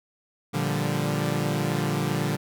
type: chord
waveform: sawtooth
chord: G minor seventh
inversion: first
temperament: equal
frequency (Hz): 116.54 / 146.83 / 174.61 / 196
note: Bb2 / D3 / F3 / G3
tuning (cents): 0 / 0 / 0 / 0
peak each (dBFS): -27 / -23 / -27 / -27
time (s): 0.53-2.37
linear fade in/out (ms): 20
effects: none